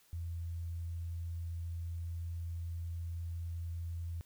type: tone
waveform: sine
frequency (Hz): 84.4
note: E2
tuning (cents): +41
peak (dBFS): -37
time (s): 0.13-4.21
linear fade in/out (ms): 0
effects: white hiss -67 dBFS RMS until 4.25 s